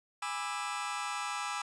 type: chord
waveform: sawtooth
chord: E dominant seventh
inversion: first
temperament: just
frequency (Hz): 824.1 / 988.9 / 1186.7 / 1318.5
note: G#5 / B5 / D6 / E6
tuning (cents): -14 / +2 / +18 / 0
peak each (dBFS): -36 / -37 / -37 / -35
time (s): 0.22-1.62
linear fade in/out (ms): 5
effects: resampled to 22050 Hz